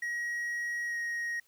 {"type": "tone with pitch glide", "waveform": "triangle", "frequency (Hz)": [1900, 1880.3], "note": ["A#6", "A#6"], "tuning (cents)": [33, 14], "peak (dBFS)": -30, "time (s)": [0.02, 1.4], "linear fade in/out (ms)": 5, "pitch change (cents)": -19, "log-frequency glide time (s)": [0.86, 0.97], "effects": ["white hiss -68 dBFS RMS until 1.47 s"]}